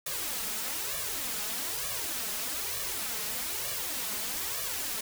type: noise with flanger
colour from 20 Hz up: white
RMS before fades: -34 dBFS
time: 0.06-5.01 s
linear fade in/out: 5 ms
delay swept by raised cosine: 1.7 to 4.8 ms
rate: 1.1 Hz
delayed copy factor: +0.85
effects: none